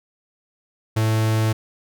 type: tone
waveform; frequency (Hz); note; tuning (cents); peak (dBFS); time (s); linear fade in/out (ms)
45% pulse; 110; A2; 0; -17; 0.96-1.53; 10
effects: none